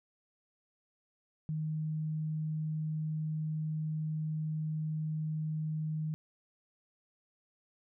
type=tone; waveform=sine; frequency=155.56 Hz; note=D#3; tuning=in tune; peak=-32 dBFS; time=1.49-6.14 s; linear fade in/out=0 ms; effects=none